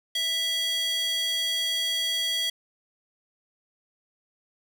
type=tone with high-pass filter; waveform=square; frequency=659.3 Hz; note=E5; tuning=in tune; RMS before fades=-27 dBFS; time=0.15-2.5 s; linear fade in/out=5 ms; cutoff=3000 Hz; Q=4.4; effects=none